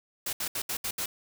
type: noise bursts at uneven times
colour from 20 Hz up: white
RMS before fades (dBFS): -32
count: 6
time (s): 0.26-0.33 / 0.4-0.48 / 0.55-0.62 / 0.69-0.77 / 0.84-0.91 / 0.98-1.06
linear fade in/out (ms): 5
effects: none